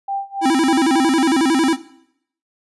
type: tone with tremolo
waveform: sine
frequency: 790 Hz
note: G5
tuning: 13 cents sharp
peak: -18 dBFS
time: 0.08-1.23 s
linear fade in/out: 5 ms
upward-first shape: sine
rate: 3.5 Hz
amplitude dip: 95%
type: tone with vibrato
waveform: square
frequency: 293.7 Hz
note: D4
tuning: in tune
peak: -14 dBFS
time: 0.41-1.77 s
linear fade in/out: 50 ms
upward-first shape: square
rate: 11 Hz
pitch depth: 190 cents each way
effects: noise-tail reverb RT60 0.7 s tail -17 dB re dry + resampled to 24000 Hz